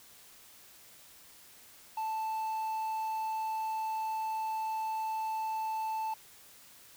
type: tone with quantisation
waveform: triangle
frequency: 880 Hz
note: A5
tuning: in tune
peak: -30 dBFS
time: 1.97-6.14 s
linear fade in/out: 5 ms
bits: 10
effects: white hiss -56 dBFS RMS until 6.96 s